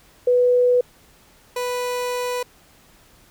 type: tone pair in turn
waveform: sine / 30% pulse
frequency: 493.6 / 493.6 Hz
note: B4 / B4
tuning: -1 / -1 cents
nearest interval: unison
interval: 0 cents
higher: neither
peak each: -13 / -20 dBFS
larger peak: first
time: 0.27-0.81 / 1.56-2.43 s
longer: second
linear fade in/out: 5 ms
effects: pink hiss -53 dBFS RMS until 3.3 s